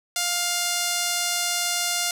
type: tone with band-pass filter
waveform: sawtooth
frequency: 703 Hz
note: F5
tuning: 11 cents sharp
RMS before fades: -25 dBFS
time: 0.16-2.11 s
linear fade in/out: 2 ms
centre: 7300 Hz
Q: 0.8
effects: none